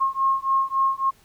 sine beating tone pair, 1075 / 1078.6 Hz, C6 / C#6, +47 / -48 cents, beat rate 3.6 Hz, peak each -22 dBFS, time 0-1.11 s, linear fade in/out 20 ms, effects pink hiss -57 dBFS RMS until 1.24 s

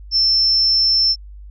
sine tone, 5340 Hz, E8, 22 cents sharp, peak -12 dBFS, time 0.11-1.16 s, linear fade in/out 50 ms, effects added 50 Hz sine -34 dBFS peak until 1.5 s

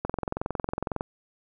click train, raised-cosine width 1 ms, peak -14 dBFS, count 22, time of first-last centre 0.05-1.009 s, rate 21.9 Hz, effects none

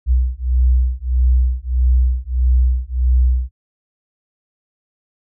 sine beating tone pair, 61.74 / 63.34 Hz, B1 / B1, 0 / +44 cents, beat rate 1.6 Hz, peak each -15 dBFS, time 0.06-3.51 s, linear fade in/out 50 ms, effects none

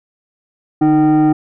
sine tone with frequency modulation, 308.5 Hz, D#4, 15 cents flat, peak -6 dBFS, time 0.81-1.33 s, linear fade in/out 10 ms, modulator 458 Hz, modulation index 0.62, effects tanh soft clip ceiling -7 dBFS

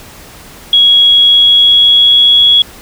sine tone with pitch glide, 3322 to 3347 Hz, G#7 to G#7, 0 to +13 cents, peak -3 dBFS, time 0.73-2.62 s, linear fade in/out 2 ms, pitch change +13 cents, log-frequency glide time 1.1-2.4 s, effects pink hiss -34 dBFS RMS until 2.81 s

